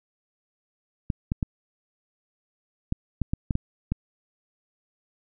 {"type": "clicks", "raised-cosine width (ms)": 5, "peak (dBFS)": -12, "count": 9, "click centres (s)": [1.102, 1.319, 1.428, 2.924, 3.217, 3.335, 3.508, 3.554, 3.92], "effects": []}